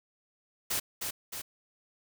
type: noise with echo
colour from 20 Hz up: white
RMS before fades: -31 dBFS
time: 0.7-0.8 s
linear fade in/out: 10 ms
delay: 310 ms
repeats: 2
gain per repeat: -4 dB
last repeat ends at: 1.42 s
effects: none